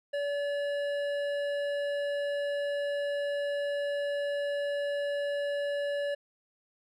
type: tone with hard clipping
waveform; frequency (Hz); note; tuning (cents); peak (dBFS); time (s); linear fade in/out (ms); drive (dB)
sine; 573; D5; -43; -31; 0.13-6.15; 10; 11
effects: none